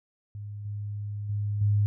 sine tone with level steps, 103.2 Hz, G#2, 10 cents flat, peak -35 / -31 / -26 / -20 dBFS, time 0.35-1.86 s, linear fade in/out 0 ms, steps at 0.65 / 1.29 / 1.61 s, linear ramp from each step 5 ms, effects none

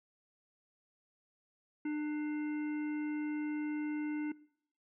harmonic tone with a mistuned harmonic, 300 Hz, D4, 37 cents sharp, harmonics 1 / 3 / 5 / 7 / 9, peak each -33 / -52 / -51 / -50 / -59 dBFS, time 1.85-4.32 s, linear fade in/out 5 ms, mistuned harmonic 5, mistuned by -17 cents, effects noise-tail reverb RT60 0.6 s tail -21 dB re dry

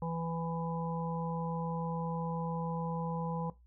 harmonic tone, 166.1 Hz, E3, 13 cents sharp, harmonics 1 / 3 / 5 / 6, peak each -35 / -40 / -42 / -43 dBFS, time 0.02-3.5 s, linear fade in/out 2 ms, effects noise-tail reverb RT60 0.2 s tail -17 dB re dry + added 60 Hz sine -58 dBFS peak until 3.66 s

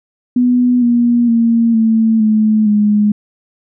sine tone with pitch steps, 246.9 / 238.8 / 230.9 / 223.3 / 215.9 / 208.8 Hz, B3 / A#3 / A#3 / A3 / A3 / G#3, 0 / +42 / -16 / +26 / -33 / +10 cents, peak -8 dBFS, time 0.36-3.12 s, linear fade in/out 5 ms, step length 460 ms, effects none

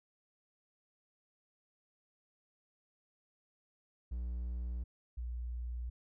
triangle / sine tone pair in turn, 60.3 / 60.04 Hz, B1 / B1, -41 / -48 cents, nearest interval unison, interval 7 cents, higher first, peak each -34 / -37 dBFS, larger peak first, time 4.11-4.84 / 5.17-5.9 s, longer neither, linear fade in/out 10 ms, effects none

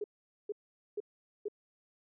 sine tone bursts, 415.3 Hz, G#4, in tune, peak -33 dBFS, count 4, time 0.01-1.484 s, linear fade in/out 5 ms, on 31 ms, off 450 ms, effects none

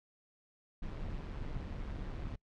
brown noise with amplitude modulation, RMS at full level -38 dBFS, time 0.82-2.36 s, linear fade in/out 10 ms, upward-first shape sine, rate 145 Hz, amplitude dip 55%, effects noise-tail reverb RT60 0.1 s tail -24 dB re dry + low-pass 4000 Hz 12 dB/octave

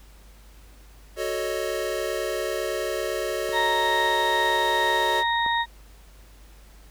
square chord, D# half-diminished seventh, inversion first, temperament equal, 370 / 440 / 554.4 / 622.3 Hz, F#4 / A4 / C#5 / D#5, 0 / 0 / 0 / 0 cents, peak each -32 dBFS, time 1.16-5.24 s, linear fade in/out 50 ms
clicks, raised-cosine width 1 ms, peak -26 / -22 dBFS, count 2, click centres 3.492 / 5.463 s
harmonic tone, 932.3 Hz, A#5, in tune, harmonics 1 / 2 / 4, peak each -23 / -26 / -29 dBFS, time 3.52-5.66 s, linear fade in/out 50 ms
effects added 50 Hz sine -47 dBFS peak until 6.9 s + pink hiss -55 dBFS RMS until 6.9 s

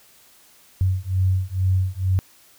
sine beating tone pair, 92.5 / 94.7 Hz, F#2 / F#2, 0 / +41 cents, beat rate 2.2 Hz, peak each -21 dBFS, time 0.81-2.19 s, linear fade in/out 0 ms, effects white hiss -53 dBFS RMS until 2.58 s

